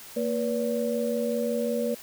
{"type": "tone cluster", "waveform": "sine", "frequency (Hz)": [230.7, 486.6, 572], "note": ["A#3", "B4", "D5"], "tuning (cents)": [-18, -26, -46], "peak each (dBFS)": [-29, -28, -30], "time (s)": [0.16, 1.95], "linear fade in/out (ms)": 10, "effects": ["white hiss -45 dBFS RMS until 2.02 s"]}